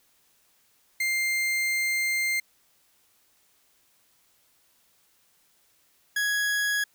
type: tone pair in turn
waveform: 40% pulse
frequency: 2100 / 1666.8 Hz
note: C7 / G#6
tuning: +6 / +6 cents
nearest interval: major third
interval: 400 cents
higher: first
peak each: -23 / -23 dBFS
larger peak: neither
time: 1-2.4 / 6.16-6.84 s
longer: first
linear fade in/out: 5 ms
effects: white hiss -65 dBFS RMS until 6.94 s